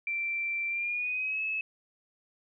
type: tone with pitch glide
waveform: sine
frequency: 2349 to 2591 Hz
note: D7 to E7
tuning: 0 to -30 cents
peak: -29 dBFS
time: 0.07-1.61 s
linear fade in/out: 2 ms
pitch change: +170 cents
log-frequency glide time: 0.68-1.42 s
effects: none